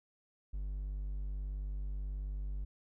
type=tone; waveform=triangle; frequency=49.26 Hz; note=G1; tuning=9 cents sharp; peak=-34 dBFS; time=0.53-2.65 s; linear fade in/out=10 ms; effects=none

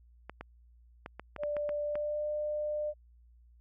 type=clicks; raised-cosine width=0.5 ms; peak=-26 dBFS; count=9; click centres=0.296 / 0.41 / 1.061 / 1.196 / 1.363 / 1.435 / 1.567 / 1.692 / 1.955 s
type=tone with pitch glide; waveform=sine; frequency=589 to 600 Hz; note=D5 to D5; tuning=+5 to +37 cents; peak=-31 dBFS; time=1.38-2.94 s; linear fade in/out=50 ms; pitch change=+32 cents; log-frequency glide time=1.82-2.28 s
effects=added 59 Hz sine -57 dBFS peak until 3.6 s

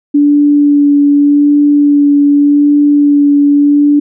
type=tone with vibrato; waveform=sine; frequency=289 Hz; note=D4; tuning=28 cents flat; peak=-4 dBFS; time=0.14-4 s; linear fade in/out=10 ms; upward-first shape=sine; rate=0.85 Hz; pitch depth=13 cents each way; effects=none

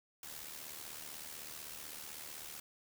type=noise with amplitude modulation; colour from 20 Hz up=white; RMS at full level=-45 dBFS; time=0.23-2.6 s; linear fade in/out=2 ms; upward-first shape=sine; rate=75.9 Hz; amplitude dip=60%; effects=none

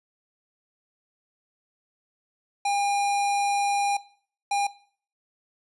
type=tone bursts at uneven times; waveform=square; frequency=807 Hz; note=G#5; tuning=50 cents flat; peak=-23 dBFS; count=2; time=2.65-3.97 / 4.51-4.67 s; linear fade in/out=5 ms; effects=noise-tail reverb RT60 0.5 s tail -19 dB re dry + resampled to 24000 Hz

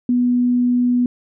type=tone; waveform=sine; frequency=245.6 Hz; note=B3; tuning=9 cents flat; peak=-13 dBFS; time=0.09-1.06 s; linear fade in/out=2 ms; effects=none

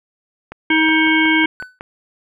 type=click train; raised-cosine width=0.5 ms; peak=-16 dBFS; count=8; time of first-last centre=0.52-1.809 s; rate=5.43 Hz
type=harmonic tone; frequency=316.5 Hz; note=D#4; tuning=30 cents sharp; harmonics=1 / 3 / 5 / 7 / 9 / 10; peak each=-15 / -22 / -19 / -16 / -29 / -24 dBFS; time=0.7-1.46 s; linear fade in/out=5 ms
type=tone with exponential decay; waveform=triangle; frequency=1500 Hz; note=F#6; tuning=23 cents sharp; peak=-22 dBFS; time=1.6-1.79 s; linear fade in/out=0 ms; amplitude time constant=40 ms
effects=none

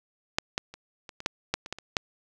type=clicks; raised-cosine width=0.2 ms; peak=-6 / -10 / -26 / -24 / -22 / -8 / -8 / -22 / -15 / -24 / -6 dBFS; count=11; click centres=0.385 / 0.579 / 0.74 / 1.092 / 1.204 / 1.261 / 1.54 / 1.661 / 1.726 / 1.786 / 1.968 s; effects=none

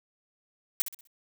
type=noise with echo; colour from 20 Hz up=blue; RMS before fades=-26 dBFS; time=0.8-0.82 s; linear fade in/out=0 ms; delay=63 ms; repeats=4; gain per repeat=-9 dB; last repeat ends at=1.072 s; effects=none

